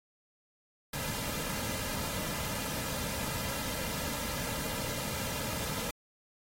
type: noise with comb filter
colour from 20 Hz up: pink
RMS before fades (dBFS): -36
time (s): 0.93-5.91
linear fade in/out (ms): 5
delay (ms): 2.7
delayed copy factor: -0.6
effects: AAC 48 kbps